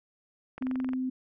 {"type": "click train", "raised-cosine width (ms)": 0.5, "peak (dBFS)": -26, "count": 9, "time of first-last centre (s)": [0.58, 0.934], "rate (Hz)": 22.6}
{"type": "tone", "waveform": "sine", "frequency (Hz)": 257.5, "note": "C4", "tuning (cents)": -28, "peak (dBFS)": -28, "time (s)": [0.61, 1.1], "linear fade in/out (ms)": 10}
{"effects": []}